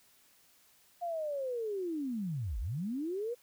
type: linear two-way sweep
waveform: sine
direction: down then up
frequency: 710 to 43.93 to 496.2 Hz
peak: -33 dBFS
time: 1.01-3.35 s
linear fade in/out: 20 ms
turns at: 2.59 s
effects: white hiss -65 dBFS RMS until 3.42 s